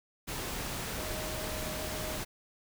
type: tone in noise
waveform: sine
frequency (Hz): 622.3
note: D#5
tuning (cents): 0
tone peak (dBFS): -42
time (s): 0.96-2.18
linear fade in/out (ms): 20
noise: pink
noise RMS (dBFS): -37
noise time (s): 0.27-2.25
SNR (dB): -8
effects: none